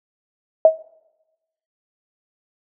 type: tone with exponential decay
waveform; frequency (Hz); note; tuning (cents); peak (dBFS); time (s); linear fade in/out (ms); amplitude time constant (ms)
sine; 639; D#5; +46; -3; 0.65-0.79; 2; 29
effects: noise-tail reverb RT60 1.0 s tail -23 dB re dry